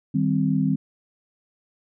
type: chord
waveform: sine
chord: C minor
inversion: first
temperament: equal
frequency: 155.56 / 196 / 261.6 Hz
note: Eb3 / G3 / C4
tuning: 0 / 0 / 0 cents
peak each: -23 dBFS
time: 0.14-0.76 s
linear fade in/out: 10 ms
effects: none